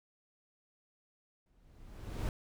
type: noise with exponential growth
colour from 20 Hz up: brown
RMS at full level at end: -32 dBFS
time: 1.46-2.29 s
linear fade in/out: 1 ms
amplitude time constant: 180 ms
effects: none

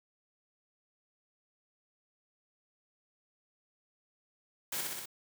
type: noise with echo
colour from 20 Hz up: white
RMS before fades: -36 dBFS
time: 4.72-4.81 s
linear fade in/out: 5 ms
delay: 62 ms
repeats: 4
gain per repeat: -2 dB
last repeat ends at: 5.058 s
effects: none

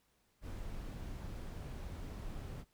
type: noise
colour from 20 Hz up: brown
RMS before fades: -44 dBFS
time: 0.41-2.65 s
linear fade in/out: 50 ms
effects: pink hiss -75 dBFS RMS until 2.73 s

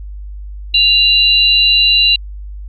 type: tone pair together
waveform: sine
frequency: 2794 / 3970 Hz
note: F7 / B7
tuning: 0 / +8 cents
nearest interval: tritone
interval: 608 cents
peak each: -10 dBFS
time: 0.74-2.16 s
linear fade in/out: 5 ms
effects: added 50 Hz sine -25 dBFS peak until 2.68 s + AAC 64 kbps

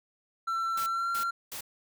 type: tone with pitch glide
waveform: triangle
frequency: 1345 to 1374.1 Hz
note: E6 to F6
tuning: +34 to -29 cents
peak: -26 dBFS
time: 0.47-1.31 s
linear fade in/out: 10 ms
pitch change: +37 cents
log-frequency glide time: 0.88-1.09 s
type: noise bursts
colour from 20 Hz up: white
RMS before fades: -39 dBFS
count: 3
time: 0.77-1.609 s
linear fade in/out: 5 ms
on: 93 ms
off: 280 ms
effects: none

